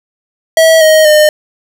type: tone with pitch steps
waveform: square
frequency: 647 / 627.1 / 607.9 Hz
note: E5 / D#5 / D#5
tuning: -32 / +13 / -40 cents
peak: -4 dBFS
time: 0.57-1.29 s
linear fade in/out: 2 ms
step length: 240 ms
effects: none